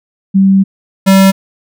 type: tone pair in turn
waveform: sine / square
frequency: 193.6 / 192.84 Hz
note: G3 / G3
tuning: -21 / -28 cents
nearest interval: unison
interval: 7 cents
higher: first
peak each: -4 dBFS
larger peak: neither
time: 0.34-0.64 / 1.06-1.32 s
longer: first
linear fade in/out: 20 ms
effects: none